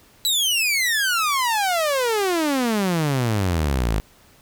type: exponential sweep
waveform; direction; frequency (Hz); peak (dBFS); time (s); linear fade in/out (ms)
sawtooth; down; 4003 to 49.6; -15; 0.25-4; 0
effects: pink hiss -53 dBFS RMS until 4.41 s